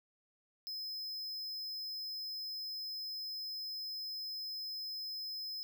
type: tone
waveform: square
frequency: 5100 Hz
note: D#8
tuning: 42 cents sharp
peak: -40 dBFS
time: 0.67-5.63 s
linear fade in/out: 0 ms
effects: none